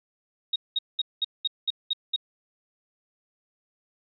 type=tone bursts; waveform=sine; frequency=3756 Hz; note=A#7; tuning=12 cents sharp; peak=-22 dBFS; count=8; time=0.53-2.162 s; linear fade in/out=5 ms; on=29 ms; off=200 ms; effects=none